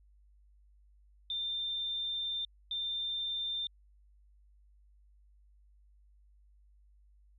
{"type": "tone bursts at uneven times", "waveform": "sine", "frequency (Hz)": 3589, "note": "A7", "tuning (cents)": 34, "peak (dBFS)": -33, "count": 2, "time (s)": [[1.3, 2.45], [2.71, 3.67]], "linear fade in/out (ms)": 2, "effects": ["added 50 Hz sine -60 dBFS peak until 7.38 s"]}